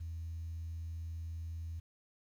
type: tone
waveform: sine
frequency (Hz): 82.41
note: E2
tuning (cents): 0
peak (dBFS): -38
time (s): 0-1.8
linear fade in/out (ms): 10
effects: tanh soft clip ceiling -35 dBFS + 11-bit